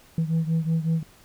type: beating tone pair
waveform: sine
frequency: 161.1 / 166.5 Hz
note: E3 / E3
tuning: -39 / +18 cents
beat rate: 5.4 Hz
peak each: -21 / -24 dBFS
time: 0.18-1.03 s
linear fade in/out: 2 ms
effects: tanh soft clip ceiling -18 dBFS + pink hiss -54 dBFS RMS until 1.24 s